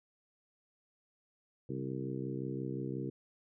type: harmonic tone with a mistuned harmonic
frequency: 65.7 Hz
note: C2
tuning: 8 cents sharp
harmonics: 2 / 3 / 4 / 5 / 6 / 7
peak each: -40 / -44 / -43 / -42 / -44 / -47 dBFS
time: 1.69-3.1 s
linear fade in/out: 5 ms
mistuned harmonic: 2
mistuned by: +53 cents
effects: none